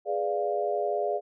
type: chord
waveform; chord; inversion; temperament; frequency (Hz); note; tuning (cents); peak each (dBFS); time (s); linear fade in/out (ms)
sine; G# diminished seventh; none; equal; 415.3 / 493.9 / 587.3 / 698.5; G#4 / B4 / D5 / F5; 0 / 0 / 0 / 0; -30 / -36 / -30 / -30; 0.05-1.21; 50
effects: none